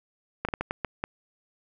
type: slowing click train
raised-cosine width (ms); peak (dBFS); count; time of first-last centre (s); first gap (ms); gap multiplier
0.5; -13; 7; 0.45-1.039; 37; 1.39
effects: none